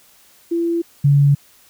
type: tone pair in turn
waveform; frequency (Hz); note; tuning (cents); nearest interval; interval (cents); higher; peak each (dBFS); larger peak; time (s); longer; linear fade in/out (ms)
sine; 337.9 / 142.07; E4 / C#3; +43 / +43; octave + minor third; 1500; first; -16 / -9; second; 0.51-0.82 / 1.04-1.35; neither; 10
effects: white hiss -51 dBFS RMS until 1.69 s